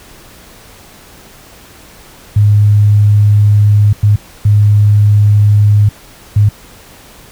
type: tone bursts at uneven times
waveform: sine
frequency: 103.83 Hz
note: G#2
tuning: in tune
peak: -4 dBFS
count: 4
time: 2.36-3.93 / 4.03-4.16 / 4.45-5.89 / 6.36-6.49 s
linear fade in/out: 5 ms
effects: pink hiss -38 dBFS RMS until 7.31 s